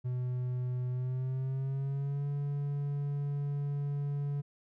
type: tone with pitch glide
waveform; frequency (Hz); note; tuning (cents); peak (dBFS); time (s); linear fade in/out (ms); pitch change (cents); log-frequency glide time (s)
triangle; 125.2 to 142.99; B2 to D3; +24 to -46; -29; 0.04-4.42; 20; +230; 0.9-2.27
effects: none